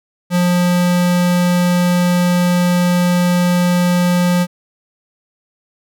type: tone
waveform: square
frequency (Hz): 177.3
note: F3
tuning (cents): +26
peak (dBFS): -12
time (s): 0.3-4.47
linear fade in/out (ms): 50
effects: none